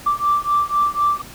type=beating tone pair; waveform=sine; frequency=1170 / 1174 Hz; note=D6 / D6; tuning=-7 / -1 cents; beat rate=4 Hz; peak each=-18 dBFS; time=0.06-1.22 s; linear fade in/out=10 ms; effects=tanh soft clip ceiling -8 dBFS + pink hiss -39 dBFS RMS until 1.34 s